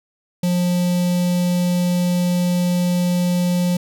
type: tone with notch filter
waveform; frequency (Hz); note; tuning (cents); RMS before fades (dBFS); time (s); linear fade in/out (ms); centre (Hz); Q
square; 177.5; F3; +28; -18; 0.43-3.77; 5; 1400; 0.61
effects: none